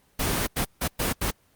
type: noise bursts at uneven times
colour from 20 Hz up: pink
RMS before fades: -25 dBFS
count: 5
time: 0.19-0.47 / 0.56-0.65 / 0.81-0.88 / 0.99-1.13 / 1.21-1.31 s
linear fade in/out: 10 ms
effects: pink hiss -63 dBFS RMS until 1.55 s + Opus 24 kbps